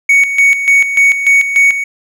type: tone with tremolo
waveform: triangle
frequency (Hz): 2231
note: C#7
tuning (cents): +11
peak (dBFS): -3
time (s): 0.09-1.84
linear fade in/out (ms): 5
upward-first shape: square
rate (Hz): 3.4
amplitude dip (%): 65
effects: none